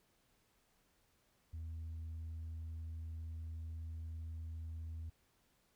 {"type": "tone", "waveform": "sine", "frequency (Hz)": 81, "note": "E2", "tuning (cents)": -30, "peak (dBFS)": -40, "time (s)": [1.53, 5.1], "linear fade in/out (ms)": 10, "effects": ["tanh soft clip ceiling -41 dBFS", "pink hiss -75 dBFS RMS until 5.75 s"]}